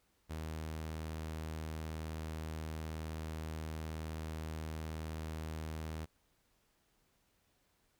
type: tone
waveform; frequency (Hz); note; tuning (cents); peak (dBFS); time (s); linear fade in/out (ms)
sawtooth; 79; D#2; +27; -36; 0.29-6.06; 20
effects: pink hiss -75 dBFS RMS until 7.99 s